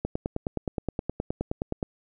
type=click train; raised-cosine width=2 ms; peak=-14 dBFS; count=18; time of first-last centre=0.05-1.828 s; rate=9.56 Hz; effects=none